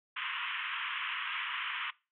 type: band-pass noise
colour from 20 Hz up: white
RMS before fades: -37 dBFS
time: 0.16-1.91 s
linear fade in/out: 10 ms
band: 970 to 3200 Hz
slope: 96 dB/octave
effects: noise-tail reverb RT60 0.3 s tail -22 dB re dry